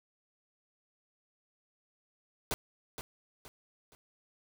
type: noise with echo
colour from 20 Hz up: pink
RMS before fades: -33 dBFS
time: 2.51-2.54 s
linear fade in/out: 0 ms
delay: 470 ms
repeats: 3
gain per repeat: -9 dB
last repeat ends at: 3.95 s
effects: none